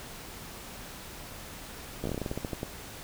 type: slowing click train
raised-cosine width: 2 ms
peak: -19 dBFS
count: 14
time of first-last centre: 2.04-2.631 s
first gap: 15 ms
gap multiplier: 1.17
effects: pink hiss -44 dBFS RMS until 3.03 s